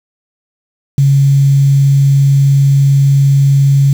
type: tone with quantisation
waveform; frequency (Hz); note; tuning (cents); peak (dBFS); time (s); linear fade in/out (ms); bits
sine; 138.59; C#3; 0; -5; 0.98-3.93; 2; 5
effects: none